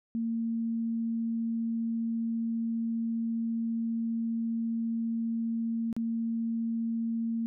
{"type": "tone with dropouts", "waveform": "sine", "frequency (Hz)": 228.7, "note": "A#3", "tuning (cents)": -33, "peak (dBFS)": -28, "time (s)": [0.15, 7.46], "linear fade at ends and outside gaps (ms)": 0, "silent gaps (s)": [5.928, 5.965], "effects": []}